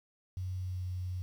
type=tone with pitch glide; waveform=sine; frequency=92.5 to 91.17 Hz; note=F#2 to F#2; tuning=0 to -25 cents; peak=-34 dBFS; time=0.37-1.22 s; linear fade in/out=0 ms; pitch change=-25 cents; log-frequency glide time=0.59-0.84 s; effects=10-bit